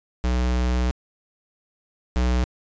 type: tone pair in turn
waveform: square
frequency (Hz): 61.74 / 61.74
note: B1 / B1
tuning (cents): 0 / 0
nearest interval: unison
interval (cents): 0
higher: neither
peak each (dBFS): -20 / -19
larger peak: second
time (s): 0.24-0.91 / 2.16-2.44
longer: first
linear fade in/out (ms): 0
effects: resampled to 16000 Hz